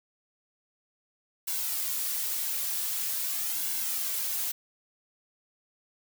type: noise with flanger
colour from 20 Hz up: blue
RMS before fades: -31 dBFS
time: 1.47-4.52 s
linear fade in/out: 10 ms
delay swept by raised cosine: 1.6 to 4 ms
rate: 0.45 Hz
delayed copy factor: -0.6
effects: none